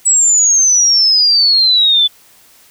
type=exponential sweep; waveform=sine; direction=down; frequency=7902 to 3459 Hz; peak=-7 dBFS; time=0.05-2.08 s; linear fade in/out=20 ms; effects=white hiss -46 dBFS RMS until 2.7 s